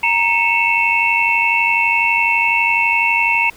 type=tone cluster; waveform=sine; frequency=932 / 2201 / 2609 / 2701 Hz; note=A#5 / C#7 / E7 / E7; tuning=-1 / -13 / -18 / +42 cents; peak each=-18 dBFS; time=0.03-3.5 s; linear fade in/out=5 ms; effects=pink hiss -44 dBFS RMS until 3.56 s